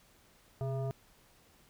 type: tone with frequency modulation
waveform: sine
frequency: 129.1 Hz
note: C3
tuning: 23 cents flat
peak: -32 dBFS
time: 0.61-0.91 s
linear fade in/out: 0 ms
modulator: 540 Hz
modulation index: 0.77
effects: pink hiss -64 dBFS RMS until 1.69 s